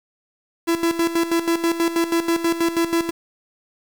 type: tone with tremolo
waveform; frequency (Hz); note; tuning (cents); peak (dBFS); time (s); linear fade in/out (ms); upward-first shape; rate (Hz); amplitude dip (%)
45% pulse; 335; E4; +28; -16; 0.67-3.11; 20; square; 6.2; 70
effects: 7-bit